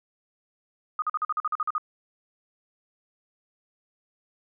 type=tone bursts; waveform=sine; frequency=1238 Hz; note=D#6; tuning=9 cents flat; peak=-23 dBFS; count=11; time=0.99-1.781 s; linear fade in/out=2 ms; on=31 ms; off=45 ms; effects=none